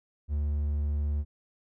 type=tone; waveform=triangle; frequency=73.42 Hz; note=D2; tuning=in tune; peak=-24 dBFS; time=0.28-1.25 s; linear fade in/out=50 ms; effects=none